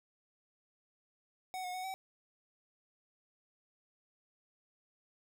square tone with pitch steps, 745 / 726 / 741 / 763 Hz, F#5 / F#5 / F#5 / G5, +12 / -33 / +2 / -47 cents, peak -39 dBFS, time 1.54-1.94 s, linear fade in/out 0 ms, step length 100 ms, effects none

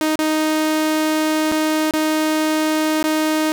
sawtooth tone with dropouts, 311.1 Hz, D#4, in tune, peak -12 dBFS, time 0.01-3.52 s, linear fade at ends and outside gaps 0 ms, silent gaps 0.156-0.19 / 1.516-1.522 / 1.909-1.937 / 3.027-3.04 s, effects none

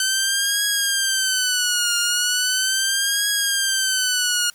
10% pulse tone with vibrato, 1529 Hz, G6, 44 cents flat, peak -9 dBFS, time 0-4.5 s, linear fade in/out 2 ms, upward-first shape triangle, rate 0.38 Hz, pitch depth 140 cents each way, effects white hiss -52 dBFS RMS until 4.54 s + MP3 96 kbps

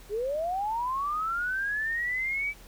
sine linear sweep, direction up, 392 to 2317 Hz, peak -27 dBFS, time 0.09-2.54 s, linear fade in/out 50 ms, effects added 41 Hz sine -49 dBFS peak until 2.67 s + pink hiss -53 dBFS RMS until 2.67 s

